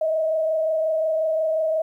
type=tone with frequency modulation; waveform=sine; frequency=635 Hz; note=D#5; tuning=35 cents sharp; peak=-19 dBFS; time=0.01-1.82 s; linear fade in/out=5 ms; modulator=25.6 Hz; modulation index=0.62; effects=10-bit